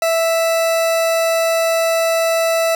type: tone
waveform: 40% pulse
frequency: 659.3 Hz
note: E5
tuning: in tune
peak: -13 dBFS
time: 0.02-2.75 s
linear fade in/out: 2 ms
effects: none